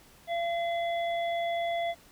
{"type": "harmonic tone", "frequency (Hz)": 682, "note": "F5", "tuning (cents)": -41, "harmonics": [1, 3, 5], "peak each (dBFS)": [-28, -38, -42], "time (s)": [0.27, 1.95], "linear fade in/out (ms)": 50, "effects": ["pink hiss -57 dBFS RMS until 2.11 s"]}